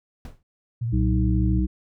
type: noise with exponential decay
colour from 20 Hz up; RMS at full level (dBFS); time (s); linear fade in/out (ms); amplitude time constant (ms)
brown; -31; 0.25-0.43; 2; 39
type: tone with vibrato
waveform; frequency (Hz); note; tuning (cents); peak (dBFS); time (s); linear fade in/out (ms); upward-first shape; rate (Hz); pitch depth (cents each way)
sine; 116.54; A#2; 0; -23; 0.81-1.6; 10; triangle; 15; 70
type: harmonic tone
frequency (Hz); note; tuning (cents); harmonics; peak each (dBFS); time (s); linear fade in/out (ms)
62.7; B1; +27; 1 / 3 / 5; -21 / -25 / -27; 0.92-1.67; 20
effects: none